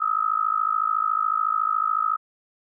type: tone with amplitude modulation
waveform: sine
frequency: 1281 Hz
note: E6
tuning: 50 cents flat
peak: -16 dBFS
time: 0-2.17 s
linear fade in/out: 20 ms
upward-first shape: sine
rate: 53.9 Hz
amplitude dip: 95%
effects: none